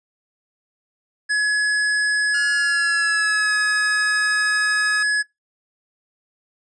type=tone; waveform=square; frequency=1692 Hz; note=G#6; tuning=32 cents sharp; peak=-18 dBFS; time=1.29-5.23 s; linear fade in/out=20 ms
type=tone with pitch glide; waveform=sawtooth; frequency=1429 to 1265.8 Hz; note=F6 to D#6; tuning=+39 to +29 cents; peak=-24 dBFS; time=2.34-5.03 s; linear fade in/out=5 ms; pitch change=-210 cents; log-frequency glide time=2.52-3.54 s
effects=noise-tail reverb RT60 0.2 s tail -26 dB re dry + resampled to 22050 Hz